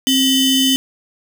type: ring-modulated tone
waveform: 45% pulse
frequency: 1645 Hz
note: G#6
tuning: 17 cents flat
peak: -9 dBFS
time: 0.07-0.76 s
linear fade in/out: 0 ms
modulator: 1380 Hz
effects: none